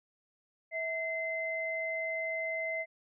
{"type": "tone pair together", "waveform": "sine", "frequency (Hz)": [650, 2064], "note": ["E5", "C7"], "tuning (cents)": [-24, -24], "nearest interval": "octave + minor sixth", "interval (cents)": 2000, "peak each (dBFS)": [-36, -34], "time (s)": [0.71, 2.86], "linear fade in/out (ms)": 50, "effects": []}